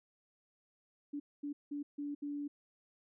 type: tone bursts at uneven times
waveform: sine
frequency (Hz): 289.2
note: D4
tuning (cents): -27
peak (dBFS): -37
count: 5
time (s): 1.13-1.2 / 1.43-1.53 / 1.71-1.83 / 1.98-2.15 / 2.22-2.48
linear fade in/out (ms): 10
effects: none